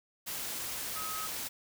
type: tone in noise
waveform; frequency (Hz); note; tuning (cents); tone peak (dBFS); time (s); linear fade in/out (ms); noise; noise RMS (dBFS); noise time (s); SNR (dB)
sine; 1271; D#6; +36; -39; 0.95-1.28; 20; white; -38; 0.26-1.49; -4
effects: none